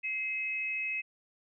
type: tone pair together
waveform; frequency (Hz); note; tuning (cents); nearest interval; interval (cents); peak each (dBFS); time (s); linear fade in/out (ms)
sine; 2093 / 2560; C7 / D#7; 0 / +49; minor third; 349; -38 / -32; 0.03-1.02; 20
effects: none